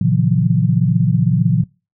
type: chord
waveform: sine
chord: F# dominant seventh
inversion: first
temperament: equal with one note detuned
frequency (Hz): 116.54 / 138.59 / 164.81 / 180.56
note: A#2 / C#3 / E3 / F#3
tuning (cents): 0 / 0 / 0 / -42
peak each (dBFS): -17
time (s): 0.01-1.64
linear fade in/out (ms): 5
effects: noise-tail reverb RT60 0.3 s tail -24 dB re dry